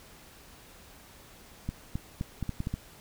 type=clicks; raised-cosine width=5 ms; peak=-19 dBFS; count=8; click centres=1.69 / 1.955 / 2.211 / 2.427 / 2.493 / 2.604 / 2.671 / 2.74 s; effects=pink hiss -53 dBFS RMS until 3 s